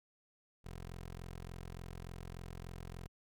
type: tone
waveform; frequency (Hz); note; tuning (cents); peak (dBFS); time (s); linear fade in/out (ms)
15% pulse; 43.43; F1; -9; -39; 0.64-3.08; 20
effects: none